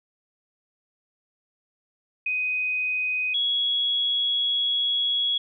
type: tone pair in turn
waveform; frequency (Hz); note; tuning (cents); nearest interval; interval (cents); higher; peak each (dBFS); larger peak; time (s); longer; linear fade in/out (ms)
sine; 2503 / 3341; D#7 / G#7; +10 / +10; perfect fourth; 500; second; -23 / -21; second; 2.26-3.34 / 3.34-5.38; second; 5
effects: none